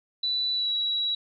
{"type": "tone with pitch glide", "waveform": "sine", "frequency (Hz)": [3969, 3894], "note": ["B7", "B7"], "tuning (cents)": [8, -25], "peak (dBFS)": -24, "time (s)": [0.23, 1.15], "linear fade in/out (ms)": 5, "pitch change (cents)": -33, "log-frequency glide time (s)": [0.53, 0.71], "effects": []}